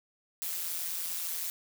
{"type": "noise with amplitude modulation", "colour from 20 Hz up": "blue", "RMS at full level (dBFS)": -32, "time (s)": [0.42, 1.5], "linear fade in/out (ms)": 0, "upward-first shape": "sine", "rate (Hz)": 171, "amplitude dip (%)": 70, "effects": []}